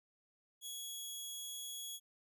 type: tone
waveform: 15% pulse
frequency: 3343 Hz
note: G#7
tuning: 11 cents sharp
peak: -36 dBFS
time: 0.61-2 s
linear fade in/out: 50 ms
effects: none